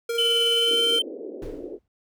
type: tone with tremolo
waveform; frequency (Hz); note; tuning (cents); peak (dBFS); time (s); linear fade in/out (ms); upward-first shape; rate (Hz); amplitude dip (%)
square; 466.2; A#4; 0; -24; 0.09-0.99; 5; triangle; 19; 35
type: tone with pitch glide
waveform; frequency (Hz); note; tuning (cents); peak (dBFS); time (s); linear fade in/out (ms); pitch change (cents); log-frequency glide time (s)
triangle; 3030 to 3108; F#7 to G7; +40 to -16; -18; 0.18-1.02; 5; +44; 0.52-0.9
type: band-pass noise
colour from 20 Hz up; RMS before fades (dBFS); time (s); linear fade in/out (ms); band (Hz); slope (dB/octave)
white; -36; 0.67-1.79; 50; 270 to 510; 48
type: noise with exponential decay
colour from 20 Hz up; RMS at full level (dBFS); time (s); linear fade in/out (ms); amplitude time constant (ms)
brown; -34; 1.42-1.88; 2; 100
effects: none